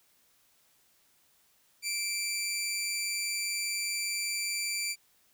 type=tone with amplitude modulation; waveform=15% pulse; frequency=2345 Hz; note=D7; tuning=3 cents flat; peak=-22 dBFS; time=1.82-4.96 s; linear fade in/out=50 ms; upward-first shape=sine; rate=197 Hz; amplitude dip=40%; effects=white hiss -67 dBFS RMS until 5.33 s